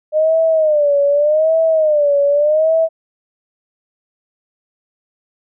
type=tone with vibrato; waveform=sine; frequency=607 Hz; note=D#5; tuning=43 cents flat; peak=-10 dBFS; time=0.12-2.89 s; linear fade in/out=50 ms; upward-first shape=sine; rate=0.84 Hz; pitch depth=120 cents each way; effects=none